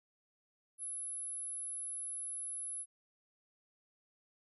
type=tone; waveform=sine; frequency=10970 Hz; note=F9; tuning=32 cents flat; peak=-39 dBFS; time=0.78-2.86 s; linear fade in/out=50 ms; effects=none